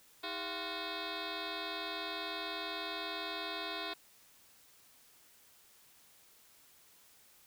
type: tone with frequency modulation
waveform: sine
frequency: 1480 Hz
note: F#6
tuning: in tune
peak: -37 dBFS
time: 0.23-3.94 s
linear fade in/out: 10 ms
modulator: 360 Hz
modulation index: 7.7
effects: white hiss -63 dBFS RMS until 7.46 s